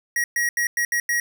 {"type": "tone bursts at uneven times", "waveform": "square", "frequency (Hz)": 1900, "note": "A#6", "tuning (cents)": 33, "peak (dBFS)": -20, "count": 6, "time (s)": [[0.16, 0.24], [0.36, 0.49], [0.57, 0.67], [0.77, 0.85], [0.92, 1], [1.09, 1.2]], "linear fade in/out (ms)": 2, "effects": []}